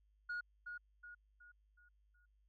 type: tone with echo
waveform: sine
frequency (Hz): 1443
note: F#6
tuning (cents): -44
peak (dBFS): -37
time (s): 0.29-0.41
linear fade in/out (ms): 10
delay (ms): 370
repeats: 5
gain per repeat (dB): -7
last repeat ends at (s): 2.26
effects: tanh soft clip ceiling -38 dBFS + added 51 Hz sine -70 dBFS peak until 2.48 s